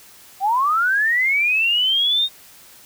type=linear sweep; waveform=sine; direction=up; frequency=740 to 3729 Hz; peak=-15 dBFS; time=0.4-2.29 s; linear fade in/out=50 ms; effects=white hiss -46 dBFS RMS until 2.85 s